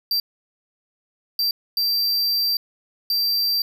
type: tone bursts at uneven times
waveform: square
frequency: 4699 Hz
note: D8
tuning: in tune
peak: -19 dBFS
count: 4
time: 0.11-0.2 / 1.39-1.51 / 1.77-2.57 / 3.1-3.62 s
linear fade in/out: 2 ms
effects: none